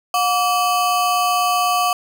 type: ring-modulated tone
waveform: square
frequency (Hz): 936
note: A#5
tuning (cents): +7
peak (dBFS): -13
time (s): 0.14-1.93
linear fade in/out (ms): 2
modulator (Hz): 216
effects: none